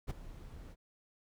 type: noise with ADSR envelope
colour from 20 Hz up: brown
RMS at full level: -33 dBFS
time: 0.07-0.76 s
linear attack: 33 ms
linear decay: 13 ms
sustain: -16 dB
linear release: 43 ms
effects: none